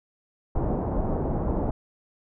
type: low-pass noise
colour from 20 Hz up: pink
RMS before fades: -26 dBFS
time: 0.55-1.71 s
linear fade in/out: 5 ms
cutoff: 840 Hz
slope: 24 dB/octave
effects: none